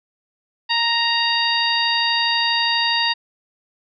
harmonic tone, 932.3 Hz, A#5, in tune, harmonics 1 / 2 / 3 / 4 / 5, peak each -23 / -23 / -23 / -23 / -23 dBFS, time 0.69-3.14 s, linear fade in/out 20 ms, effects none

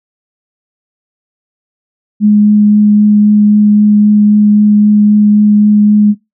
sine tone with vibrato, 209 Hz, G#3, 11 cents sharp, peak -3 dBFS, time 2.2-6.15 s, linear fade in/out 50 ms, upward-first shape triangle, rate 3.8 Hz, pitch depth 9 cents each way, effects noise-tail reverb RT60 0.2 s tail -22 dB re dry

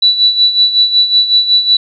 sine tone with tremolo, 3951 Hz, B7, in tune, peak -4 dBFS, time 0.02-1.77 s, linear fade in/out 5 ms, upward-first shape sine, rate 5.4 Hz, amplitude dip 70%, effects none

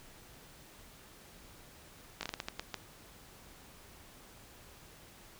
slowing click train, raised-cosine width 0.2 ms, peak -19 dBFS, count 9, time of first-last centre 2.21-2.743 s, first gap 20 ms, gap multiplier 1.33, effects pink hiss -56 dBFS RMS until 5.39 s

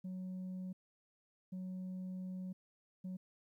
sine tone bursts at uneven times, 185 Hz, F#3, in tune, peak -38 dBFS, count 3, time 0.04-0.73 / 1.52-2.53 / 3.04-3.17 s, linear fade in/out 10 ms, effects tanh soft clip ceiling -40 dBFS + 13-bit

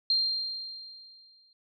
sine tone with exponential decay, 4186 Hz, C8, in tune, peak -21 dBFS, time 0.1-1.53 s, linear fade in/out 2 ms, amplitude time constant 310 ms, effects none

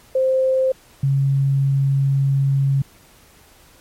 sine tone pair in turn, 523.3 / 137.33 Hz, C5 / C#3, 0 / -16 cents, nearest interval octave + major seventh, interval 2316 cents, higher first, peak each -14 dBFS, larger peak neither, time 0.15-0.72 / 1.03-2.82 s, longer second, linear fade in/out 5 ms, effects pink hiss -50 dBFS RMS until 3.8 s + MP3 64 kbps

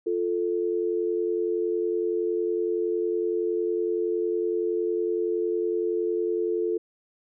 sine tone pair together, 349.2 / 440 Hz, F4 / A4, 0 / 0 cents, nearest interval major third, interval 400 cents, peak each -26 dBFS, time 0.06-6.78 s, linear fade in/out 10 ms, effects none

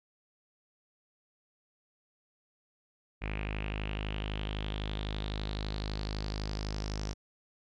sawtooth tone with low-pass filter sweep, 51.91 Hz, G#1, in tune, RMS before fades -36 dBFS, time 3.21-7.14 s, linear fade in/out 20 ms, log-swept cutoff 2400 to 5600 Hz, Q 5.5, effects none

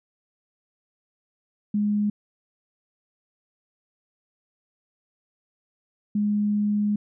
sine tone pair in turn, 207.7 / 207.7 Hz, G#3 / G#3, 0 / 0 cents, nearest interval unison, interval 0 cents, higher neither, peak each -20 dBFS, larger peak neither, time 1.74-2.1 / 6.15-6.96 s, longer second, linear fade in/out 5 ms, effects none

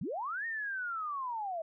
sine linear two-way sweep, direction up then down, 123.47 to 1864.7 to 629 Hz, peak -34 dBFS, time 0.01-1.62 s, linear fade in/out 5 ms, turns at 0.46 s, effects none

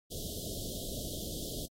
pink band-stop noise, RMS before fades -40 dBFS, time 0.1-1.67 s, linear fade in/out 20 ms, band 670 to 3100 Hz, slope 96 dB/octave, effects AAC 48 kbps

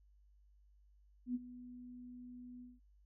sine tone with ADSR envelope, 246.9 Hz, B3, in tune, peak -33 dBFS, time 1.26-2.8 s, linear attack 88 ms, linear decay 31 ms, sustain -16 dB, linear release 190 ms, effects added 50 Hz sine -64 dBFS peak until 3.05 s

